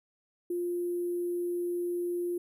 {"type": "tone with sample-and-hold", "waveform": "sine", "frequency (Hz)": 350.3, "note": "F4", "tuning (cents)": 5, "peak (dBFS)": -29, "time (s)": [0.5, 2.38], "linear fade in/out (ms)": 5, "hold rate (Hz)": 11025, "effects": []}